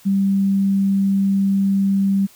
sine tone, 196 Hz, G3, in tune, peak -14 dBFS, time 0.05-2.27 s, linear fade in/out 20 ms, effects white hiss -49 dBFS RMS until 2.35 s

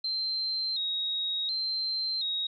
sine tone with vibrato, 3951 Hz, B7, in tune, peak -28 dBFS, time 0.04-2.47 s, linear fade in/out 5 ms, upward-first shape square, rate 0.69 Hz, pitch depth 75 cents each way, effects none

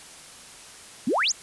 sine exponential sweep, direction up, 205.2 to 7459 Hz, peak -20 dBFS, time 1.07-1.32 s, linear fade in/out 5 ms, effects white hiss -45 dBFS RMS until 1.42 s + resampled to 24000 Hz

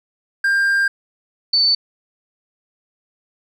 triangle / sine tone pair in turn, 1596 / 4514 Hz, G6 / C#8, +31 / +31 cents, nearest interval octave + tritone, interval 1800 cents, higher second, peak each -12 dBFS, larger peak neither, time 0.44-0.88 / 1.53-1.75 s, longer first, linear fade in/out 5 ms, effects none

